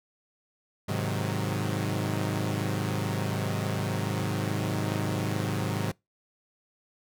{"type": "chord", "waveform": "sawtooth", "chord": "Ab dominant seventh", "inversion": "none", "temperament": "equal", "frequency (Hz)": [103.83, 130.81, 155.56, 185], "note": ["Ab2", "C3", "Eb3", "Gb3"], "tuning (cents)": [0, 0, 0, 0], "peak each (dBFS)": [-27, -30, -30, -30], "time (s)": [0.88, 5.92], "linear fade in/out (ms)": 10, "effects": ["noise-tail reverb RT60 0.2 s tail -25 dB re dry"]}